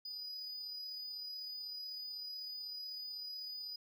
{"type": "tone with amplitude modulation", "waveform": "triangle", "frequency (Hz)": 4951, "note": "D#8", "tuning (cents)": -9, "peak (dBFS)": -40, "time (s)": [0.05, 3.76], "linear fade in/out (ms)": 5, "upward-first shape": "sine", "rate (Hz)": 36, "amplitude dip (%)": 30, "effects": []}